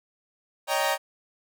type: chord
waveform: sawtooth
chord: Eb dominant seventh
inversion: third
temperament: equal with one note detuned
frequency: 559.2 / 622.3 / 784 / 932.3 Hz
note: Db5 / Eb5 / G5 / Bb5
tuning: +15 / 0 / 0 / 0 cents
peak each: -25 dBFS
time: 0.67-0.98 s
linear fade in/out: 50 ms
effects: none